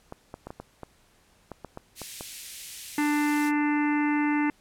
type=clicks; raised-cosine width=1 ms; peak=-23 dBFS; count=11; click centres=0.124 / 0.341 / 0.47 / 0.505 / 0.6 / 0.833 / 1.517 / 1.647 / 1.774 / 2.017 / 2.209 s
type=high-pass noise; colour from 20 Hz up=white; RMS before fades=-39 dBFS; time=1.95-3.52 s; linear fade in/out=50 ms; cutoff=2100 Hz; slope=24 dB/octave
type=harmonic tone; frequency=295.8 Hz; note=D4; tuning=13 cents sharp; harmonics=1 / 3 / 4 / 5 / 6 / 7 / 8 / 9; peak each=-23 / -31 / -40 / -38 / -36 / -34 / -47 / -41 dBFS; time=2.98-4.5 s; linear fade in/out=2 ms
effects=pink hiss -62 dBFS RMS until 4.6 s + low-pass 12000 Hz 12 dB/octave